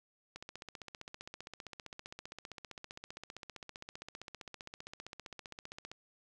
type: click train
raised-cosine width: 0.2 ms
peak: -28 dBFS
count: 86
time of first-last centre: 0.36-5.916 s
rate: 15.3 Hz
effects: none